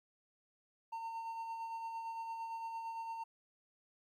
triangle tone with tremolo, 910 Hz, A#5, 42 cents flat, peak -37 dBFS, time 0.92-3.24 s, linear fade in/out 10 ms, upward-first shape sine, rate 8.8 Hz, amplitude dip 35%, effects 13-bit

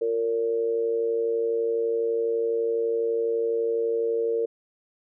sine tone with amplitude modulation, 460 Hz, A#4, 23 cents flat, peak -19 dBFS, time 0.01-4.46 s, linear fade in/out 10 ms, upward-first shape sine, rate 112 Hz, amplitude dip 65%, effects none

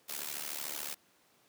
white noise with amplitude modulation, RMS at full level -36 dBFS, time 0.08-0.95 s, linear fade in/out 20 ms, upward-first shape sine, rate 73.5 Hz, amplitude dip 85%, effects pink hiss -67 dBFS RMS until 1.48 s + high-pass 200 Hz 12 dB/octave

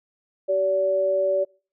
sine tone pair together, 383.1 / 574 Hz, G4 / D5, -40 / -40 cents, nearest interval perfect fifth, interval 700 cents, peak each -27 / -19 dBFS, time 0.48-1.45 s, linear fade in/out 20 ms, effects noise-tail reverb RT60 0.4 s tail -25 dB re dry

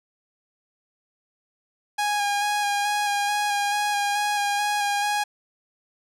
sawtooth tone with vibrato, 821 Hz, G#5, 20 cents flat, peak -18 dBFS, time 1.98-5.24 s, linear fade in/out 10 ms, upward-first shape square, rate 2.3 Hz, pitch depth 16 cents each way, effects low-pass 11000 Hz 12 dB/octave

